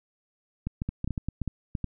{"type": "clicks", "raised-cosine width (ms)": 5, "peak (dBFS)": -17, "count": 12, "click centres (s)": [0.67, 0.819, 0.89, 1.044, 1.076, 1.107, 1.178, 1.286, 1.417, 1.477, 1.752, 1.843], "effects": []}